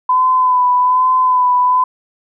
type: tone with vibrato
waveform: sine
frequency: 1007 Hz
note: B5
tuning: 33 cents sharp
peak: -9 dBFS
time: 0.09-1.84 s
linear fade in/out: 5 ms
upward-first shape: sine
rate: 1.2 Hz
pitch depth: 27 cents each way
effects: none